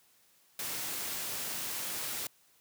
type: noise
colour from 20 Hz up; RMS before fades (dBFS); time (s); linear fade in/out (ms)
white; -37; 0.59-2.27; 2
effects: white hiss -66 dBFS RMS until 2.6 s + high-pass 80 Hz 12 dB/octave